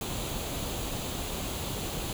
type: noise with comb filter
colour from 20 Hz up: pink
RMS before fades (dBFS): -34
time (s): 0.01-2.13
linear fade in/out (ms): 2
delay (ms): 0.28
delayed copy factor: +0.5
effects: none